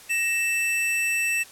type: tone pair together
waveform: square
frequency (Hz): 1873.8 / 2650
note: A#6 / E7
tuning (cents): +8 / +9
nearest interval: tritone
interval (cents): 601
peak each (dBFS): -31 / -23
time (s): 0.09-1.44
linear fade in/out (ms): 20
effects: white hiss -47 dBFS RMS until 1.51 s + low-pass 12000 Hz 12 dB/octave